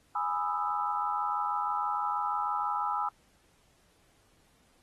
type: chord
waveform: sine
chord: E major seventh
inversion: first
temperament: equal with one note detuned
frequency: 830.6 / 987.8 / 1232.3 / 1318.5 Hz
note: G#5 / B5 / D#6 / E6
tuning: 0 / 0 / -17 / 0 cents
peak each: -33 / -34 / -36 / -33 dBFS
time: 0.15-3.09 s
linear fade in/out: 5 ms
effects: pink hiss -67 dBFS RMS until 4.82 s + AAC 32 kbps